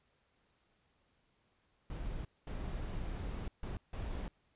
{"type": "noise bursts at uneven times", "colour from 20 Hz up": "brown", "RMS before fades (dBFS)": -40, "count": 4, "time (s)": [[1.9, 2.25], [2.47, 3.48], [3.63, 3.77], [3.93, 4.28]], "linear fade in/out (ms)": 2, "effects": ["pink hiss -75 dBFS RMS until 4.55 s", "resampled to 8000 Hz"]}